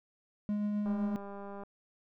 triangle tone with tremolo, 207.7 Hz, G#3, in tune, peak -27 dBFS, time 0.49-1.16 s, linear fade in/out 0 ms, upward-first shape triangle, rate 7.8 Hz, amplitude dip 25%
click train, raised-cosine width 1 ms, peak -32 dBFS, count 156, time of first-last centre 0.86-1.635 s, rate 200 Hz
effects none

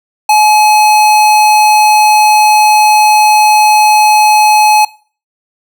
square tone, 850 Hz, G#5, 40 cents sharp, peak -5 dBFS, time 0.29-4.85 s, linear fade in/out 5 ms, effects noise-tail reverb RT60 0.4 s tail -20 dB re dry

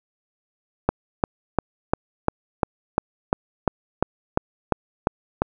click train, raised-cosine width 1 ms, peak -3 dBFS, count 14, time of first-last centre 0.89-5.42 s, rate 2.87 Hz, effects none

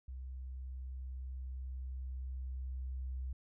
sine tone with level ramp, 64.5 Hz, C2, 24 cents flat, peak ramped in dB -42 to -37 dBFS, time 0.08-3.33 s, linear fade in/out 5 ms, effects none

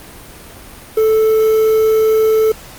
triangle tone with quantisation, 438.6 Hz, A4, 6 cents flat, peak -7 dBFS, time 0.97-2.52 s, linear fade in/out 5 ms, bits 5, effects pink hiss -36 dBFS RMS until 2.78 s + Opus 32 kbps

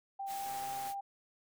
sine tone with pitch glide, 786 to 794.2 Hz, G5 to G5, +4 to +22 cents, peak -37 dBFS, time 0.19-1.01 s, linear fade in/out 10 ms, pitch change +18 cents, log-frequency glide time 0.3-0.51 s
white noise, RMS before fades -47 dBFS, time 0.26-0.95 s, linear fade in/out 50 ms
click train, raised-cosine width 0.5 ms, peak -37 dBFS, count 55, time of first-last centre 0.46-0.875 s, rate 130 Hz
effects none

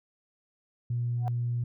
sine tone, 120 Hz, B2, 49 cents flat, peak -26 dBFS, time 0.9-1.64 s, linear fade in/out 5 ms
sine tone with exponential growth, 735 Hz, F#5, 12 cents flat, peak -28 dBFS, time 1.17-1.28 s, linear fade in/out 0 ms, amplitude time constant 22 ms
effects tanh soft clip ceiling -21 dBFS

